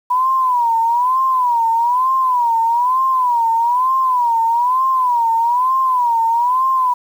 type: tone with vibrato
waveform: sine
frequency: 979 Hz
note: B5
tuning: 15 cents flat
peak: -12 dBFS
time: 0.1-6.94 s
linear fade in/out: 10 ms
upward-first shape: sine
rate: 1.1 Hz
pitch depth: 130 cents each way
effects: 7-bit